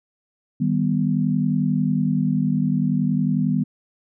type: chord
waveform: sine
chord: Eb augmented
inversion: none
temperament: equal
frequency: 155.56 / 196 / 246.9 Hz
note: Eb3 / G3 / B3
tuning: 0 / 0 / 0 cents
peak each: -22 dBFS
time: 0.6-3.64 s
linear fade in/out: 10 ms
effects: none